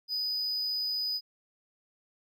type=tone; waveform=triangle; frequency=4978 Hz; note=D#8; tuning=in tune; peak=-28 dBFS; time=0.08-1.21 s; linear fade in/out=50 ms; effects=none